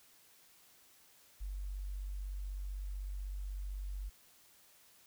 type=tone; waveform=sine; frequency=48 Hz; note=G1; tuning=36 cents flat; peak=-38 dBFS; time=1.4-4.1 s; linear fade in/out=20 ms; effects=white hiss -64 dBFS RMS until 5.06 s